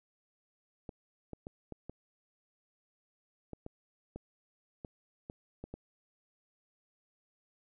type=clicks; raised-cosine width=2 ms; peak=-29 dBFS; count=12; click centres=0.892 / 1.333 / 1.469 / 1.723 / 1.896 / 3.533 / 3.664 / 4.16 / 4.848 / 5.299 / 5.64 / 5.74 s; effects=none